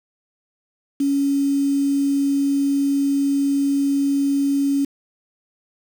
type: tone with quantisation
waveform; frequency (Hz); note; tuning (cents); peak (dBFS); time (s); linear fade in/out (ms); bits
sine; 279.3; C#4; +13; -16; 1-4.85; 5; 6
effects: none